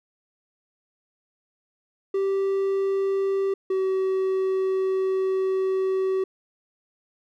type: tone pair in turn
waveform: triangle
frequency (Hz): 390 / 380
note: G4 / F#4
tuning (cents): -9 / +46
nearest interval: unison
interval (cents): 45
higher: first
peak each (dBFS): -19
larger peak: neither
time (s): 2.14-3.54 / 3.7-6.24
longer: second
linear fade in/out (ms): 5
effects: none